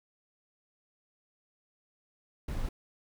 brown noise, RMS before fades -33 dBFS, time 2.48-2.69 s, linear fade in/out 5 ms, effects none

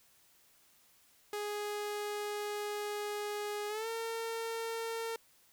sawtooth tone with pitch glide, 415.3 to 455.5 Hz, G#4 to A#4, 0 to -40 cents, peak -32 dBFS, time 1.33-5.16 s, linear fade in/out 2 ms, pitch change +160 cents, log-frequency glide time 3.68-3.88 s, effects white hiss -66 dBFS RMS until 5.52 s

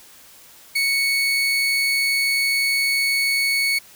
30% pulse tone, 2217 Hz, C#7, in tune, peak -15 dBFS, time 0.75-3.79 s, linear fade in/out 10 ms, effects white hiss -47 dBFS RMS until 3.95 s

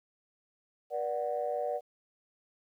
sine chord, B minor, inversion none, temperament equal with one note detuned, 481.2 / 587.3 / 740 Hz, B4 / D5 / F#5, -45 / 0 / 0 cents, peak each -35 / -33 / -35 dBFS, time 0.9-1.81 s, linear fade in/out 50 ms, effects tanh soft clip ceiling -21 dBFS + 11-bit

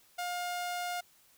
sawtooth tone, 710 Hz, F5, 28 cents sharp, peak -30 dBFS, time 0.18-1.01 s, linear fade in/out 10 ms, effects white hiss -64 dBFS RMS until 1.37 s

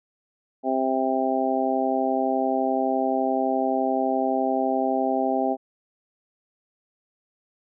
harmonic tone, 131.7 Hz, C3, 12 cents sharp, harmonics 2 / 3 / 4 / 5 / 6, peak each -26 / -29 / -30 / -26 / -26 dBFS, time 0.63-5.57 s, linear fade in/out 50 ms, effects none

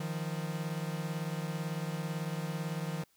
45% pulse beating tone pair, 155.56 / 173.56 Hz, D#3 / F3, 0 / -10 cents, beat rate 18 Hz, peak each -36 / -38 dBFS, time 0-3.04 s, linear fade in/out 5 ms, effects white hiss -70 dBFS RMS until 3.16 s

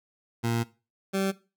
20% pulse tone pair in turn, 116.54 / 193.76 Hz, A#2 / G3, 0 / -20 cents, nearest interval major sixth, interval 880 cents, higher second, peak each -20 dBFS, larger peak neither, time 0.43-0.64 / 1.13-1.32 s, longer first, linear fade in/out 20 ms, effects noise-tail reverb RT60 0.3 s tail -18 dB re dry

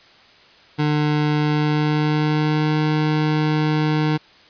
25% pulse tone with pitch glide, 150 to 153.33 Hz, D3 to D#3, +37 to -25 cents, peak -13 dBFS, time 0.78-4.18 s, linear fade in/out 20 ms, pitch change +38 cents, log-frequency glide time 1.39-2.76 s, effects white hiss -49 dBFS RMS until 4.49 s + resampled to 11025 Hz

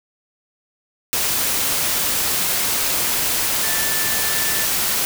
sine tone in noise, 1760 Hz, A6, in tune, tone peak -28 dBFS, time 3.63-4.65 s, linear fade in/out 0 ms, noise white, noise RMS -20 dBFS, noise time 1.13-5.05 s, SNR -11 dB, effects none

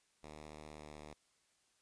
5% pulse tone with pitch glide, 76.2 to 75.24 Hz, D#2 to D2, -36 to +42 cents, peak -39 dBFS, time 0.23-1.14 s, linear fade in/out 5 ms, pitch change -22 cents, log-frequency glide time 0.76-0.85 s, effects white hiss -75 dBFS RMS until 1.81 s + resampled to 22050 Hz

